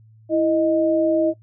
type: tone pair together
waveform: sine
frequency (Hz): 329.7 / 622.3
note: E4 / D#5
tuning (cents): 0 / 0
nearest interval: major seventh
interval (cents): 1100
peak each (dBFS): -18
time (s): 0.29-1.34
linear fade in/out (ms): 50
effects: noise-tail reverb RT60 0.1 s tail -17 dB re dry + added 110 Hz sine -47 dBFS peak until 1.42 s